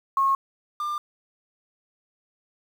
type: tone pair in turn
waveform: sine / triangle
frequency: 1087 / 1195.8 Hz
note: C#6 / D6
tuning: -34 / +31 cents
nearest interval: major second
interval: 165 cents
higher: second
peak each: -18 / -24 dBFS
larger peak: first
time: 0.17-0.35 / 0.8-0.98 s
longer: neither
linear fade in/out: 2 ms
effects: 8-bit